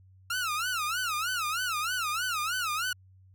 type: tone with vibrato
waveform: sawtooth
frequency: 1350 Hz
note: E6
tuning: 41 cents sharp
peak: -25 dBFS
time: 0.3-2.93 s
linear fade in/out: 5 ms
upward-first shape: sine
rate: 3.2 Hz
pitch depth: 200 cents each way
effects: added 94 Hz sine -54 dBFS peak until 3.34 s